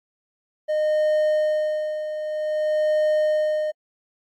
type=tone with tremolo; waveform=triangle; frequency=613 Hz; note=D#5; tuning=26 cents flat; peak=-15 dBFS; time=0.68-3.72 s; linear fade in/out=20 ms; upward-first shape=sine; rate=0.52 Hz; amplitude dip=65%; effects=AAC 64 kbps